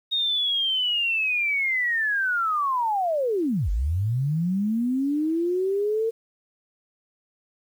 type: linear two-way sweep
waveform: sine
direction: down then up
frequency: 3729 to 45.43 to 458.7 Hz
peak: -21 dBFS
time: 0.11-6.11 s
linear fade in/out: 20 ms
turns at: 3.7 s
effects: 9-bit